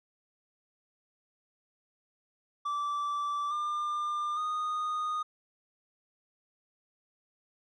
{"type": "tone with pitch steps", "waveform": "triangle", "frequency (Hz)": [1164, 1198.8, 1234.6], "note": ["D6", "D6", "D#6"], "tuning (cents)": [-16, 35, -14], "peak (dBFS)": -28, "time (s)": [2.65, 5.23], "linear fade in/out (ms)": 10, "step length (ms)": 860, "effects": ["resampled to 22050 Hz"]}